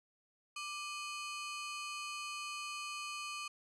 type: ring-modulated tone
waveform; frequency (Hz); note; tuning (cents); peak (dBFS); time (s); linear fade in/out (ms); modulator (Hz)
sawtooth; 1840; A#6; -23; -34; 0.56-3.48; 5; 659
effects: resampled to 22050 Hz